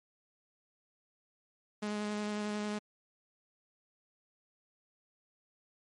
sawtooth tone with vibrato, 209.3 Hz, G#3, 14 cents sharp, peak -30 dBFS, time 1.82-2.79 s, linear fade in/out 10 ms, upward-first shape square, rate 11 Hz, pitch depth 9 cents each way, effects low-pass 8000 Hz 12 dB/octave + MP3 48 kbps

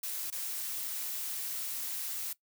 blue noise with dropouts, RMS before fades -37 dBFS, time 0.03-2.33 s, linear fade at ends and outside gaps 5 ms, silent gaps 0.303-0.323 s, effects noise-tail reverb RT60 0.1 s tail -19 dB re dry

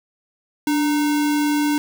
sine tone with sample-and-hold, 293.7 Hz, D4, in tune, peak -16 dBFS, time 0.67-1.78 s, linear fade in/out 2 ms, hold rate 1225 Hz, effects none

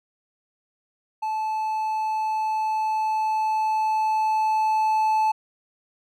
triangle tone with level ramp, 870 Hz, A5, 20 cents flat, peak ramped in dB -22 to -16 dBFS, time 1.22-5.32 s, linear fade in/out 10 ms, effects none

